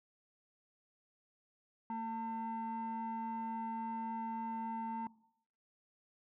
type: tone pair together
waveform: sine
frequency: 226 / 900.9 Hz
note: A3 / A5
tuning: +47 / +41 cents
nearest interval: 2 octaves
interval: 2394 cents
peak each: -39 / -37 dBFS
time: 1.9-5.07 s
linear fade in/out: 2 ms
effects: noise-tail reverb RT60 0.7 s tail -21 dB re dry + tanh soft clip ceiling -34 dBFS